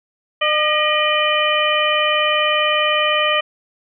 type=harmonic tone with a mistuned harmonic; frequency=605 Hz; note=D#5; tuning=49 cents flat; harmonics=1 / 2 / 3 / 4 / 5; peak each=-20 / -20 / -22 / -22 / -20 dBFS; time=0.41-3.41 s; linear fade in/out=10 ms; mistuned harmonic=3; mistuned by=+74 cents; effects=none